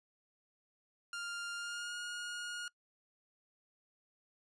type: tone with pitch glide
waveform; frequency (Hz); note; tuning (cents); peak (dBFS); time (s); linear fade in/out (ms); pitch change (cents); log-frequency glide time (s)
sawtooth; 1400 to 1433.6; F6 to F6; +4 to +45; -36; 1.13-2.68; 2; +41; 1.55-1.95
effects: noise-tail reverb RT60 0.1 s tail -23 dB re dry + resampled to 22050 Hz